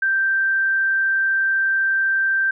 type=tone; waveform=sine; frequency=1568 Hz; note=G6; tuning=in tune; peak=-16 dBFS; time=0.02-2.51 s; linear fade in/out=5 ms; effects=none